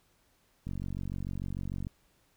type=click train; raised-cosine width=5 ms; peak=-25 dBFS; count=57; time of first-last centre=0.67-1.869 s; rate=46.7 Hz; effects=pink hiss -69 dBFS RMS until 2.36 s